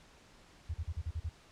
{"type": "tone bursts", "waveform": "sine", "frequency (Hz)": 80.6, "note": "E2", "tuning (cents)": -38, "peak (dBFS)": -33, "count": 7, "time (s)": [0.69, 1.294], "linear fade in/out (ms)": 10, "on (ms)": 52, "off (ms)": 40, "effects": ["pink hiss -60 dBFS RMS until 1.51 s", "low-pass 7000 Hz 12 dB/octave"]}